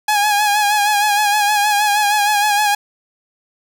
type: tone with vibrato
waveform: sawtooth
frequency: 830.6 Hz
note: G#5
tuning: in tune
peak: -9 dBFS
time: 0.08-2.75 s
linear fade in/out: 5 ms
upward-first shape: sine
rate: 6.4 Hz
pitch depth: 45 cents each way
effects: none